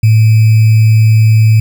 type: tone with sample-and-hold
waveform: sine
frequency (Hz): 110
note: A2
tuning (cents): 0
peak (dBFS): -3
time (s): 0.03-1.6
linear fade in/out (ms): 5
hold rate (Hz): 2450
effects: none